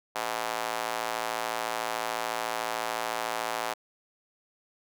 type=tone with high-pass filter; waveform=square; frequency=56.9 Hz; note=A#1; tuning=41 cents flat; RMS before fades=-32 dBFS; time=0.15-3.74 s; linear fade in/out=10 ms; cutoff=760 Hz; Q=1.5; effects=none